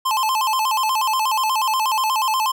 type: tone with vibrato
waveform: square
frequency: 954 Hz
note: A#5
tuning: 40 cents sharp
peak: -18 dBFS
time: 0.05-2.52 s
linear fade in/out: 10 ms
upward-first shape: square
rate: 8.3 Hz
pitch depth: 160 cents each way
effects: none